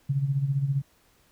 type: tone with tremolo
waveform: sine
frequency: 138.4 Hz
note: C#3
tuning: 2 cents flat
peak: -20 dBFS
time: 0.09-0.82 s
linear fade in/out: 10 ms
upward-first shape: sine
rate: 15 Hz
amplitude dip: 65%
effects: pink hiss -63 dBFS RMS until 1.31 s